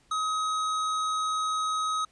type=tone with tanh clipping; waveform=sine; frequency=1267 Hz; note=D#6; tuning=31 cents sharp; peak=-28 dBFS; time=0.11-2.05 s; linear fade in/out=5 ms; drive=18 dB; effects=pink hiss -64 dBFS RMS until 2.11 s + resampled to 22050 Hz